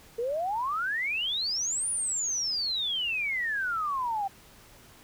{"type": "exponential two-way sweep", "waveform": "sine", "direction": "up then down", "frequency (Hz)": [449.6, 9790, 767], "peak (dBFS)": -27, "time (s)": [0.18, 4.28], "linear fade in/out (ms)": 10, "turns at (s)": 1.9, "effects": ["pink hiss -54 dBFS RMS until 5.03 s"]}